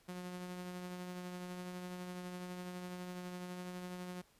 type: tone with tremolo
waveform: sawtooth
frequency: 180.1 Hz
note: F#3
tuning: 46 cents flat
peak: -38 dBFS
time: 0.08-4.22 s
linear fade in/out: 10 ms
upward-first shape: triangle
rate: 12 Hz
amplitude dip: 35%
effects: pink hiss -69 dBFS RMS until 4.39 s + resampled to 32000 Hz

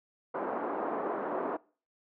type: band-pass noise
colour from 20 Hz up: pink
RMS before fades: -34 dBFS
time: 0.34-1.57 s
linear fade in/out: 10 ms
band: 290 to 1200 Hz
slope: 24 dB/octave
effects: noise-tail reverb RT60 0.4 s tail -23 dB re dry

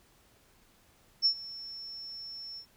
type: tone with ADSR envelope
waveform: sine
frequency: 5400 Hz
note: E8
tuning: 41 cents sharp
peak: -20 dBFS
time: 1.22-2.66 s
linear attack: 36 ms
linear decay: 82 ms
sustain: -20 dB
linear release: 85 ms
effects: pink hiss -64 dBFS RMS until 2.76 s

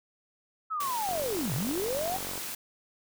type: linear two-way sweep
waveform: sine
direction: down then up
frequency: 1320 to 110 to 785 Hz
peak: -29 dBFS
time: 0.7-2.18 s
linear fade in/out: 20 ms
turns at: 1.54 s
type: high-pass noise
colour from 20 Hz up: white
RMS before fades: -37 dBFS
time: 0.8-2.55 s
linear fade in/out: 5 ms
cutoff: 110 Hz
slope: 96 dB/octave
type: click train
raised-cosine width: 1 ms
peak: -25 dBFS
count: 61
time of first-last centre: 1.09-2.378 s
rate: 46.6 Hz
effects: none

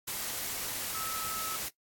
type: tone in noise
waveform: sine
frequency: 1300 Hz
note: E6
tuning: 24 cents flat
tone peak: -37 dBFS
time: 0.94-1.56 s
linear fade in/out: 10 ms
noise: white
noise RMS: -36 dBFS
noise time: 0.07-1.69 s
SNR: -4 dB
effects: noise-tail reverb RT60 0.1 s tail -18 dB re dry + AAC 64 kbps

